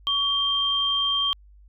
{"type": "tone pair together", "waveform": "sine", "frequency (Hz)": [1128, 3175], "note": ["C#6", "G7"], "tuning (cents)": [30, 21], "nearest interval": "octave + tritone", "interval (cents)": 1791, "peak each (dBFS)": [-29, -21], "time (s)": [0.07, 1.33], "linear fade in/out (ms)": 0, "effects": ["added 50 Hz sine -48 dBFS peak until 1.68 s"]}